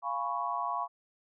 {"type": "chord", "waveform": "sine", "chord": "C# dominant seventh", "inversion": "first", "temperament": "equal", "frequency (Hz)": [698.5, 830.6, 987.8, 1108.7], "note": ["E#5", "G#5", "B5", "C#6"], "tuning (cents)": [0, 0, 0, 0], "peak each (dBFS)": [-37, -39, -35, -34], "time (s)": [0.02, 0.88], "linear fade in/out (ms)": 50, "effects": []}